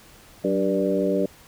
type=tone cluster; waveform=sine; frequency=187.7 / 290.8 / 388.7 / 481.8 / 589 Hz; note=F#3 / D4 / G4 / B4 / D5; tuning=+25 / -17 / -15 / -43 / +5 cents; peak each=-26 dBFS; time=0.44-1.26 s; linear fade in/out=5 ms; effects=pink hiss -50 dBFS RMS until 1.47 s